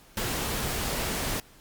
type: noise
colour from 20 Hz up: pink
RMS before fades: -30 dBFS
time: 0.17-1.4 s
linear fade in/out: 2 ms
effects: pink hiss -55 dBFS RMS until 1.6 s + Opus 48 kbps